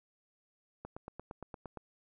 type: click train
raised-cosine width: 1 ms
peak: -29 dBFS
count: 9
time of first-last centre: 0.85-1.773 s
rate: 8.67 Hz
effects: none